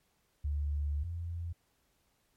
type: tone pair in turn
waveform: sine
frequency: 72.9 / 85.01 Hz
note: D2 / F2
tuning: -12 / -46 cents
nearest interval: minor third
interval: 266 cents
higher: second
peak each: -30 / -35 dBFS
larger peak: first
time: 0.44-1.04 / 1.04-1.53 s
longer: first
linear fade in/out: 10 ms
effects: pink hiss -74 dBFS RMS until 2.36 s + MP3 64 kbps